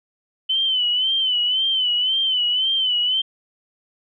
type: tone with vibrato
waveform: sine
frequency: 3039 Hz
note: F#7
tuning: 46 cents sharp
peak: -17 dBFS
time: 0.49-3.22 s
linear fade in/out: 10 ms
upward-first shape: sine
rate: 1.9 Hz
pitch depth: 76 cents each way
effects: none